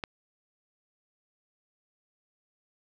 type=click; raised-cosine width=0.3 ms; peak=-17 dBFS; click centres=0.038 s; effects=none